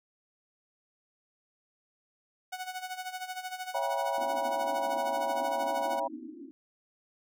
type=tone with tremolo; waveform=sawtooth; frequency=740 Hz; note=F#5; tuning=in tune; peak=-30 dBFS; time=2.52-6 s; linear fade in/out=10 ms; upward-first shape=sine; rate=13 Hz; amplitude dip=75%
type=chord; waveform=sine; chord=C# diminished seventh; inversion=none; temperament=just; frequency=554.4 / 665.2 / 798.3 / 957.9 Hz; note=C#5 / E5 / G5 / Bb5; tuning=0 / +16 / +31 / +47 cents; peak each=-35 / -34 / -35 / -33 dBFS; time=3.74-6.08 s; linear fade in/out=10 ms
type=band-pass noise; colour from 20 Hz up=pink; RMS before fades=-45 dBFS; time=4.18-6.51 s; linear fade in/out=0 ms; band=240 to 340 Hz; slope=96 dB/octave
effects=none